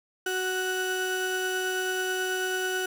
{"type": "tone pair together", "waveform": "35% pulse", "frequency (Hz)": [372.3, 1480], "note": ["F#4", "F#6"], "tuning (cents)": [11, 0], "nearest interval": "2 octaves", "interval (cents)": 2389, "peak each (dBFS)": -28, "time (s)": [0.26, 2.86], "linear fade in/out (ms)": 5, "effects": []}